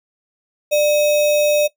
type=tone with sample-and-hold; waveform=sine; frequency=595 Hz; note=D5; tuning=22 cents sharp; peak=-12 dBFS; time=0.71-1.68 s; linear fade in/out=20 ms; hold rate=3150 Hz; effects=noise-tail reverb RT60 0.1 s tail -17 dB re dry